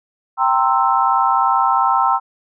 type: chord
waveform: sine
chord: C dominant seventh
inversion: second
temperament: equal with one note detuned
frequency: 784 / 923.8 / 1046.5 / 1318.5 Hz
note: G5 / Bb5 / C6 / E6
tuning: 0 / -16 / 0 / 0 cents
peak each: -18 dBFS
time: 0.37-2.2 s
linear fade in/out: 50 ms
effects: none